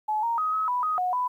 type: tone with pitch steps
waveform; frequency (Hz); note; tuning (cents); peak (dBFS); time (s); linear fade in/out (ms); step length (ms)
sine; 856 / 930 / 1259 / 1280 / 988 / 1253 / 729 / 995; A5 / A#5 / D#6 / D#6 / B5 / D#6 / F#5 / B5; -48 / -4 / +20 / +49 / 0 / +12 / -26 / +13; -23; 0.08-1.28; 10; 150
effects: 10-bit